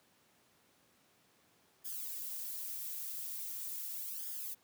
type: noise with flanger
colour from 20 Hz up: violet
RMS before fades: -42 dBFS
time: 1.84-4.55 s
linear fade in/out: 20 ms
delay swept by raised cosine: 0.59 to 5.99 ms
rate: 0.41 Hz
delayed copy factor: +1
effects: pink hiss -69 dBFS RMS until 4.63 s + high-pass 150 Hz 12 dB/octave